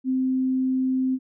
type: tone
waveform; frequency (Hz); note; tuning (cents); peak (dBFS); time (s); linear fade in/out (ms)
sine; 259.8; C4; -12; -20; 0.04-1.19; 50
effects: none